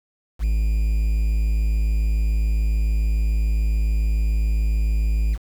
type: tone with quantisation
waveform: triangle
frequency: 53.5 Hz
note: A1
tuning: 48 cents flat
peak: -15 dBFS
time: 0.39-5.38 s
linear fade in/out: 50 ms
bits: 7
effects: none